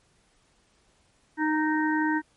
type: harmonic tone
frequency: 309.5 Hz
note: D#4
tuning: 9 cents flat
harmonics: 1 / 3 / 5 / 6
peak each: -24 / -29 / -31 / -32 dBFS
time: 1.37-2.22 s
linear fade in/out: 50 ms
effects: pink hiss -65 dBFS RMS until 2.36 s + MP3 48 kbps